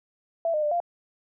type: tone with pitch steps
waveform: sine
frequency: 666 / 609 / 595 / 694 Hz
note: E5 / D#5 / D5 / F5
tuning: +18 / -37 / +22 / -11 cents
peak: -22 dBFS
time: 0.45-0.802 s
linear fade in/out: 2 ms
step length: 88 ms
effects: none